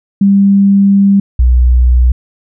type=tone pair in turn; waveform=sine; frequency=198.2 / 61.64 Hz; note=G3 / B1; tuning=+19 / -3 cents; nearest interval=octave + minor sixth; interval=2022 cents; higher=first; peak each=-4 dBFS; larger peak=neither; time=0.21-1.2 / 1.39-2.12 s; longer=first; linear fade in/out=5 ms; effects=none